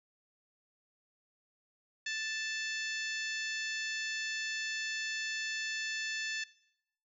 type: harmonic tone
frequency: 880 Hz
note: A5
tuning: in tune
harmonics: 2 / 3 / 4 / 5 / 6 / 7 / 8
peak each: -37 / -41 / -43 / -45 / -47 / -48 / -49 dBFS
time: 2.06-6.44 s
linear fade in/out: 5 ms
effects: noise-tail reverb RT60 0.8 s tail -21 dB re dry